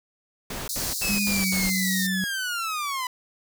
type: noise bursts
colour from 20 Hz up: pink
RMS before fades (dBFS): -33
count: 5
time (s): 0.5-1.7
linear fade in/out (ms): 5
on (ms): 180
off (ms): 75
type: high-pass noise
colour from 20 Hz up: pink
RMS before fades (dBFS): -30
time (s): 0.69-2.07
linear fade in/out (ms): 5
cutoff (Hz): 4000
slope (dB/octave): 96
type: linear sweep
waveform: sawtooth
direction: down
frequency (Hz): 2637 to 989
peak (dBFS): -23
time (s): 1.02-3.07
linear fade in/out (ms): 2
type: tone with pitch glide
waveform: sine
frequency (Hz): 202.9 to 188.22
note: G#3 to F#3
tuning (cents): -40 to +30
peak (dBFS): -25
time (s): 1.09-2.24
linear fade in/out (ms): 0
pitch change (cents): -130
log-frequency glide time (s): 1.28-1.47
effects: none